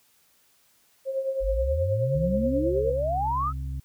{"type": "tone with tremolo", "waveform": "sine", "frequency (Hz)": 535, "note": "C5", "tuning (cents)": 38, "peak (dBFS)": -22, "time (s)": [1.05, 2.94], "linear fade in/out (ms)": 50, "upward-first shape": "triangle", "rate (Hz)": 9.4, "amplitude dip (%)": 70}
{"type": "exponential sweep", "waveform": "sine", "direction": "up", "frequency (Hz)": [43.95, 1327], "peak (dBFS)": -24, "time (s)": [1.4, 3.53], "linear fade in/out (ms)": 50}
{"type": "harmonic tone", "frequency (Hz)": 66.9, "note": "C2", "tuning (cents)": 39, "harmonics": [1, 2, 4], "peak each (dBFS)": [-30, -35, -48], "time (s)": [2.15, 3.8], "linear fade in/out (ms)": 5}
{"effects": ["white hiss -63 dBFS RMS until 3.84 s"]}